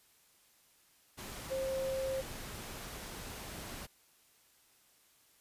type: tone in noise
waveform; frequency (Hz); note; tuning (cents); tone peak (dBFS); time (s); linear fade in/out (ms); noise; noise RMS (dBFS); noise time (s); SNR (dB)
sine; 531; C5; +25; -33; 1.5-2.22; 20; pink; -45; 1.17-3.87; +9
effects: white hiss -67 dBFS RMS until 5.4 s + resampled to 32000 Hz